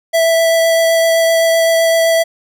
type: tone with vibrato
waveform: square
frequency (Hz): 659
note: E5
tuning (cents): -1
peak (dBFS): -10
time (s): 0.13-2.24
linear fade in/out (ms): 20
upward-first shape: triangle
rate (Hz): 7.8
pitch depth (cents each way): 10
effects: none